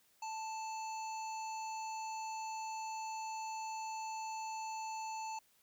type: harmonic tone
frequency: 880 Hz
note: A5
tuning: in tune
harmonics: 1 / 3 / 5 / 7 / 8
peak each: -40 / -51 / -55 / -56 / -54 dBFS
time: 0.22-5.39 s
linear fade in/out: 5 ms
effects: white hiss -71 dBFS RMS until 5.62 s